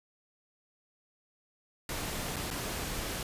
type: noise with dropouts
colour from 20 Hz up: pink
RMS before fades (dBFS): -36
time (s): 1.89-3.23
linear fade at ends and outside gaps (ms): 2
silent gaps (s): 2.361-2.365 / 2.504-2.51
effects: resampled to 32000 Hz